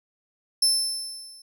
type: tone with level ramp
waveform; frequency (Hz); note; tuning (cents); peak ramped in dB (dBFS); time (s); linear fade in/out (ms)
30% pulse; 5290; E8; +5; -12 to -42; 0.62-1.42; 5
effects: none

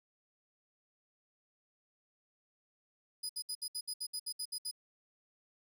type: tone bursts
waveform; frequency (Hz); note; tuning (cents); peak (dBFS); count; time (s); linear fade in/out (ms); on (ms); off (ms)
25% pulse; 4972; D#8; -2; -32; 12; 3.23-4.713; 10; 64; 65
effects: none

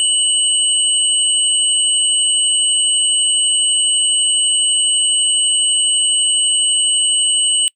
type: tone pair together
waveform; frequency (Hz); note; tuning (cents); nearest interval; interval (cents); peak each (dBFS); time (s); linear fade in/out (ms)
sine; 2960 / 8372; F#7 / C9; 0 / 0; octave + tritone; 1800; -15; 0-7.68; 0
effects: noise-tail reverb RT60 0.1 s tail -25 dB re dry

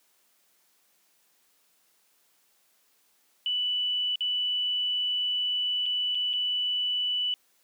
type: tone with dropouts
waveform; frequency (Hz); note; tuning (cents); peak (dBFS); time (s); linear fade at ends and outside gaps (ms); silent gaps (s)
sine; 2971; F#7; +6; -25; 3.46-7.34; 1; 4.157-4.207 / 5.858-5.862 / 6.148-6.152 / 6.332-6.336
effects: white hiss -67 dBFS RMS until 7.63 s + high-pass 200 Hz 12 dB/octave

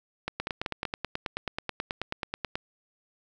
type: two click trains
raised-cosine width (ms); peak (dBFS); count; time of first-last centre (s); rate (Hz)
0.3; -14 / -14; 21 / 4; 0.4-2.555 / 0.28-0.853; 9.28 / 5.24
effects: none

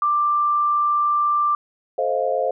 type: tone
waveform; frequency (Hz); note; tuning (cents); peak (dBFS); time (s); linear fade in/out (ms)
sine; 1181; D6; +9; -16; 0.02-1.55; 2
type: chord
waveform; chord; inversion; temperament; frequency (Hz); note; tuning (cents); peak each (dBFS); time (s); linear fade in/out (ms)
sine; F dominant seventh; first; just; 436.5 / 523.8 / 628.6 / 698.5; A4 / C5 / Eb5 / F5; -14 / +2 / +18 / 0; -27 / -22 / -25 / -24; 1.98-2.51; 5
effects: none

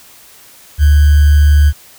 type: tone with sample-and-hold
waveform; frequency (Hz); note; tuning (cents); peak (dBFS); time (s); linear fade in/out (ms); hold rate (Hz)
sine; 73.5; D2; +2; -4; 0.78-1.73; 50; 1575
effects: white hiss -41 dBFS RMS until 1.98 s

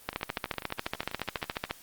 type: two click trains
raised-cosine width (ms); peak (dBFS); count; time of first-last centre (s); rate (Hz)
0.3; -22 / -13; 17 / 24; 0.13-1.441 / 0.09-1.71; 12.2 / 14.2
effects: white hiss -53 dBFS RMS until 1.82 s + Opus 32 kbps

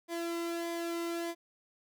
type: tone with flanger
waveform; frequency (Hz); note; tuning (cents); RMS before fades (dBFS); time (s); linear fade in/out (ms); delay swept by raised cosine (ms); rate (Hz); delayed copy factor
sawtooth; 338.4; E4; +45; -36; 0.08-1.35; 50; 0.72 to 1.23; 1.6; -0.55
effects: none

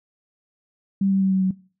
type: tone with pitch steps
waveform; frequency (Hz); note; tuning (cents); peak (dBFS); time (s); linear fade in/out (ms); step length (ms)
sine; 195.3 / 193.39 / 191.5 / 189.63 / 187.78; G3 / G3 / G3 / F#3 / F#3; -6 / -23 / -40 / +43 / +26; -17; 1.01-1.51; 5; 100
effects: noise-tail reverb RT60 0.4 s tail -21 dB re dry

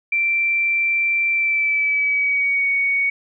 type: tone with pitch glide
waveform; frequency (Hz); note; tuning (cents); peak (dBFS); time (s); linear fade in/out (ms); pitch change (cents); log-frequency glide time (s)
sine; 2349 to 2234; D7 to C#7; 0 to +13; -16; 0.12-3.1; 5; -87; 1.3-2.69
effects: none

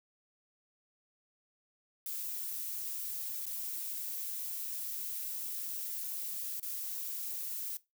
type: noise with dropouts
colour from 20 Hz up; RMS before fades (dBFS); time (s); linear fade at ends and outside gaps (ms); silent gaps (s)
violet; -39; 2.06-7.77; 2; 3.457-3.464 / 6.599-6.628
effects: noise-tail reverb RT60 0.2 s tail -18 dB re dry

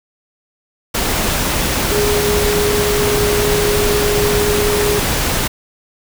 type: tone in noise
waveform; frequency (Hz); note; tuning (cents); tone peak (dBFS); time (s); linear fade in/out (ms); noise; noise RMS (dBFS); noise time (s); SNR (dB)
sine; 414.1; G#4; -5; -15; 1.91-5; 10; pink; -17; 0.94-5.48; -1
effects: none

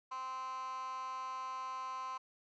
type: tone with high-pass filter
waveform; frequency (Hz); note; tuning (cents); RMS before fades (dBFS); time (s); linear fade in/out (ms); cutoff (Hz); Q
15% pulse; 259.9; C4; -11; -42; 0.11-2.18; 10; 1100; 9.3
effects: resampled to 16000 Hz + 13-bit

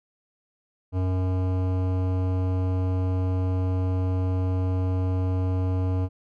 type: tone with hard clipping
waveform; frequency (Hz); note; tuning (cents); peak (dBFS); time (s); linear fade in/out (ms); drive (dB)
sine; 92.5; F#2; 0; -24; 0.92-6.09; 50; 16
effects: none

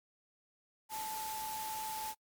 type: tone in noise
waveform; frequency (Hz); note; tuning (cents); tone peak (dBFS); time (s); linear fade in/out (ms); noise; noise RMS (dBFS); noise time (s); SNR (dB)
sine; 873; A5; -14; -39; 0.89-2.15; 50; white; -44; 0.89-2.15; +2
effects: noise-tail reverb RT60 0.1 s tail -26 dB re dry + MP3 96 kbps

